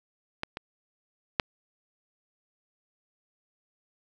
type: clicks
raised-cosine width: 0.3 ms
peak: -14 / -19 / -6 dBFS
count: 3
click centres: 0.434 / 0.571 / 1.398 s
effects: none